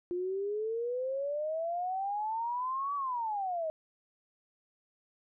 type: exponential two-way sweep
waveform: sine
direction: up then down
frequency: 349.2 to 1153 to 619 Hz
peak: -31 dBFS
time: 0.11-3.7 s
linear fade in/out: 0 ms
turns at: 2.95 s
effects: none